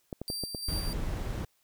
clicks, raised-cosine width 2 ms, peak -22 dBFS, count 5, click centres 0.128 / 0.216 / 0.301 / 0.437 / 0.548 s
sawtooth tone with tremolo, 4699 Hz, D8, in tune, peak -31 dBFS, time 0.28-0.93 s, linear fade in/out 0 ms, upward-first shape square, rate 2.9 Hz, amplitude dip 40%
brown noise, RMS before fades -33 dBFS, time 0.68-1.45 s, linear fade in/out 5 ms
effects white hiss -71 dBFS RMS until 1.63 s

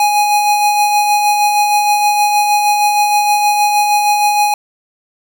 square tone with tremolo, 830.6 Hz, G#5, in tune, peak -9 dBFS, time 0-4.54 s, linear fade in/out 2 ms, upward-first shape sine, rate 6.4 Hz, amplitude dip 35%, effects none

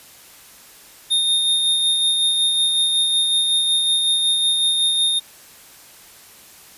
square tone with tremolo, 3667 Hz, A#7, 29 cents flat, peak -15 dBFS, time 1.1-5.2 s, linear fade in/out 20 ms, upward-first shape sine, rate 5.4 Hz, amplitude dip 30%, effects white hiss -45 dBFS RMS until 6.77 s + resampled to 32000 Hz

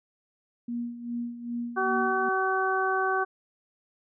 sine tone with tremolo, 238 Hz, A#3, 36 cents sharp, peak -28 dBFS, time 0.68-2.29 s, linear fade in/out 5 ms, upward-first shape sine, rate 2.5 Hz, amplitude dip 70%
harmonic tone, 380 Hz, F#4, 46 cents sharp, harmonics 1 / 2 / 3 / 4, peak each -29 / -29 / -29 / -29 dBFS, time 1.76-3.25 s, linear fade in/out 20 ms
effects none

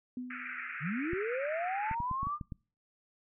sine tone with exponential decay, 250 Hz, B3, 21 cents sharp, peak -34 dBFS, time 0.17-0.77 s, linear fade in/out 2 ms, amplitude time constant 130 ms
pink band-pass noise, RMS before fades -41 dBFS, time 0.3-1.95 s, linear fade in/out 10 ms, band 1300 to 2500 Hz, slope 96 dB/octave
sine linear sweep, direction up, 130 to 1217 Hz, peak -32 dBFS, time 0.8-2.39 s, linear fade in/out 50 ms
clicks, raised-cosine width 5 ms, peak -27 dBFS, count 8, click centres 1.133 / 1.913 / 2.003 / 2.113 / 2.231 / 2.27 / 2.412 / 2.522 s
effects noise-tail reverb RT60 0.4 s tail -26 dB re dry

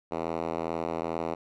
5% pulse tone with band-pass filter, 82.41 Hz, E2, in tune, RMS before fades -32 dBFS, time 0.11-1.35 s, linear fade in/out 10 ms, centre 500 Hz, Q 0.65, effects none

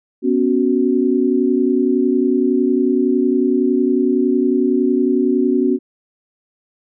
sine chord, B suspended second, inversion none, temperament just, 246.9 / 277.8 / 370.4 Hz, B3 / C#4 / F#4, 0 / +4 / +2 cents, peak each -17 dBFS, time 0.22-5.79 s, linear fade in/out 50 ms, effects none

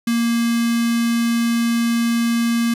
square tone with notch filter, 233.1 Hz, A#3, in tune, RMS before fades -18 dBFS, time 0.07-2.74 s, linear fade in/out 5 ms, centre 730 Hz, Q 0.95, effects resampled to 32000 Hz

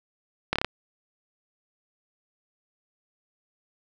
slowing click train, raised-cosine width 0.3 ms, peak -7 dBFS, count 5, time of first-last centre 0.53-0.646 s, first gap 27 ms, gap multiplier 1.05, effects none

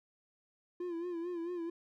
triangle tone with vibrato, 344.8 Hz, F4, 22 cents flat, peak -34 dBFS, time 0.8-1.7 s, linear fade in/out 5 ms, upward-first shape sine, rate 4.5 Hz, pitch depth 71 cents each way, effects none

